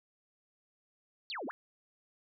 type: exponential two-way sweep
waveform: sine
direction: down then up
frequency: 4699 to 223.2 to 1868 Hz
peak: -37 dBFS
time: 1.3-1.51 s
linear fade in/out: 0 ms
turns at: 1.46 s
effects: none